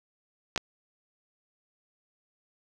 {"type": "clicks", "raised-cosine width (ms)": 0.2, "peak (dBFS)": -11, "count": 2, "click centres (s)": [0.561, 0.577], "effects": []}